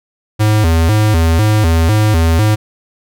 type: tone with vibrato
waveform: square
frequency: 93.7 Hz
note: F#2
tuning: 22 cents sharp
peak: -9 dBFS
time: 0.39-2.56 s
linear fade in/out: 20 ms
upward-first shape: square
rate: 2 Hz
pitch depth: 230 cents each way
effects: none